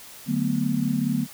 sine chord, B minor seventh, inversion first, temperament just, 148.16 / 185.21 / 222.2 / 246.9 Hz, D3 / F#3 / A3 / B3, +16 / +2 / +17 / 0 cents, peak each -28 / -29 / -26 / -25 dBFS, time 0.26-1.27 s, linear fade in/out 50 ms, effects white hiss -44 dBFS RMS until 1.33 s

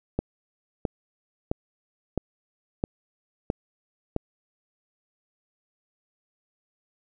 click train, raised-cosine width 2 ms, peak -11 dBFS, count 7, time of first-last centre 0.19-4.164 s, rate 1.51 Hz, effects none

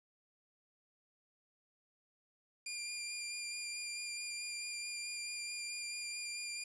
15% pulse tone with vibrato, 2398 Hz, D7, 36 cents sharp, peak -33 dBFS, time 2.66-6.64 s, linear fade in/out 5 ms, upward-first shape sine, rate 4.6 Hz, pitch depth 13 cents each way, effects resampled to 22050 Hz + 11-bit

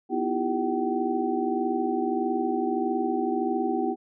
sine tone cluster, 247.1 / 319.5 / 341.1 / 394.9 / 763 Hz, B3 / D#4 / F4 / G4 / G5, +1 / +46 / -41 / +13 / -47 cents, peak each -30 dBFS, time 0.09-3.96 s, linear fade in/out 50 ms, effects none

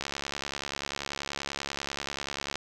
click train, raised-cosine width 0.2 ms, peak -15 dBFS, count 180, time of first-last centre 0.01-2.556 s, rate 70.3 Hz, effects none

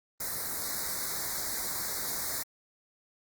white band-stop noise, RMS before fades -34 dBFS, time 0.2-2.43 s, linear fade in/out 5 ms, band 2200 to 3800 Hz, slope 96 dB/octave, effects Opus 24 kbps

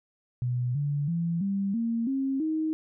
sine tone with pitch steps, 123.47 / 144.31 / 168.66 / 197.13 / 230.4 / 269.3 / 314.7 Hz, B2 / D3 / E3 / G3 / A#3 / C#4 / D#4, 0 / -30 / +40 / +10 / -20 / -50 / +20 cents, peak -25 dBFS, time 0.42-2.73 s, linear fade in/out 0 ms, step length 330 ms, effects none

